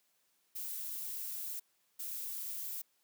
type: noise bursts at uneven times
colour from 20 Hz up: violet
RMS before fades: -41 dBFS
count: 2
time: 0.55-1.6 / 1.99-2.82 s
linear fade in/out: 10 ms
effects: white hiss -75 dBFS RMS until 3.03 s + high-pass 150 Hz 12 dB/octave